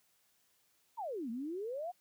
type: exponential two-way sweep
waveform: sine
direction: down then up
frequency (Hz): 987.8 to 220 to 746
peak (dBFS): -37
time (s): 0.97-1.92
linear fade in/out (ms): 20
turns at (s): 1.3
effects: white hiss -73 dBFS RMS until 2 s + high-pass 60 Hz 12 dB/octave